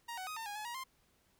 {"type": "tone with pitch steps", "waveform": "sawtooth", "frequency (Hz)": [938, 748, 1252, 903, 822, 850, 951, 1051], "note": ["A#5", "F#5", "D#6", "A5", "G#5", "G#5", "A#5", "C6"], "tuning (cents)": [11, 19, 10, 45, -18, 40, 34, 7], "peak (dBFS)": -37, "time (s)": [0.08, 0.84], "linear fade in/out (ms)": 10, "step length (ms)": 95, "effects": ["pink hiss -72 dBFS RMS until 1.39 s"]}